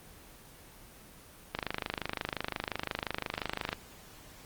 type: click train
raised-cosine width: 0.3 ms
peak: -15 dBFS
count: 57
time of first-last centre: 1.55-3.729 s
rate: 25.7 Hz
effects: pink hiss -53 dBFS RMS until 4.45 s + Opus 24 kbps